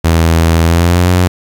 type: tone with pitch glide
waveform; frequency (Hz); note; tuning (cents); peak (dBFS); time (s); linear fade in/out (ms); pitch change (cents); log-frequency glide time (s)
sawtooth; 82.41 to 89.87; E2 to F#2; 0 to -50; -3; 0.04-1.28; 10; +150; 0.62-1.09
effects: 7-bit